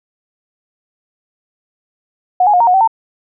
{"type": "tone with pitch steps", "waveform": "sine", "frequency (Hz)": [730, 832, 717, 929, 726, 768, 901], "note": ["F#5", "G#5", "F5", "A#5", "F#5", "G5", "A5"], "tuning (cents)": [-24, 3, 45, -6, -33, -36, 41], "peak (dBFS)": -7, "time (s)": [2.4, 2.876], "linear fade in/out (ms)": 5, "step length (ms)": 68, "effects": []}